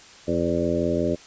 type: harmonic tone with a mistuned harmonic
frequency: 85.6 Hz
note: F2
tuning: 34 cents flat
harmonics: 1 / 2 / 3 / 4 / 5 / 6 / 7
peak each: -32 / -29 / -27 / -27 / -29 / -30 / -27 dBFS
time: 0.27-1.16 s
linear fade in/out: 20 ms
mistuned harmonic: 7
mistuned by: -20 cents
effects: white hiss -47 dBFS RMS until 1.26 s + resampled to 16000 Hz